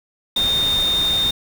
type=tone in noise; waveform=sine; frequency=3653 Hz; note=A#7; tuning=36 cents flat; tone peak=-16 dBFS; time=0.36-1.31 s; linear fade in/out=5 ms; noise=pink; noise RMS=-28 dBFS; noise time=0.36-1.31 s; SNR=+9 dB; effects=none